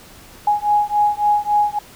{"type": "beating tone pair", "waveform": "sine", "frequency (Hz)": [830, 833.6], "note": ["G#5", "G#5"], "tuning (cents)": [-1, 6], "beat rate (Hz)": 3.6, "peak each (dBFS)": -17, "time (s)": [0.47, 1.79], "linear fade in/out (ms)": 5, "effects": ["pink hiss -43 dBFS RMS until 1.95 s"]}